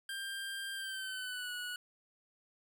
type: tone with pitch glide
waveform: 25% pulse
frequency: 1589 to 1465.6 Hz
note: G6 to F#6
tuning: +23 to -17 cents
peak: -35 dBFS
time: 0.09-1.76 s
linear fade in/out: 2 ms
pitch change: -140 cents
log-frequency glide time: 0.74-1.52 s
effects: none